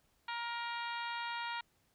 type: harmonic tone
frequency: 470.4 Hz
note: A#4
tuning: 16 cents sharp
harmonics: 2 / 3 / 4 / 5 / 6 / 7 / 8 / 9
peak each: -40 / -44 / -46 / -48 / -50 / -51 / -52 / -53 dBFS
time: 0.28-1.61 s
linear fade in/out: 5 ms
effects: pink hiss -74 dBFS RMS until 1.94 s